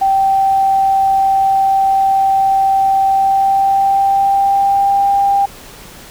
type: tone with pitch glide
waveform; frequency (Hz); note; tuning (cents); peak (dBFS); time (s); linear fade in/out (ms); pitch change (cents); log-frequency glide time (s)
sine; 778 to 796.2; G5 to G5; -13 to +27; -9; 0.01-5.46; 10; +40; 3.07-5.1
effects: pink hiss -36 dBFS RMS until 6.1 s